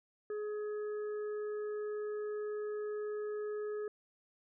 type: harmonic tone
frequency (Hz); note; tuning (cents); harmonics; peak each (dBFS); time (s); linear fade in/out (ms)
420.9; G#4; +23; 1 / 3 / 4; -36 / -52 / -55; 0.3-3.88; 2
effects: none